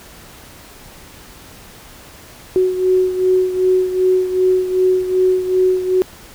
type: beating tone pair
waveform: sine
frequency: 370 / 372.6 Hz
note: F#4 / F#4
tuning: 0 / +12 cents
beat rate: 2.6 Hz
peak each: -13 / -19 dBFS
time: 2.56-6.02 s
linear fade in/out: 0 ms
effects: pink hiss -40 dBFS RMS until 6.34 s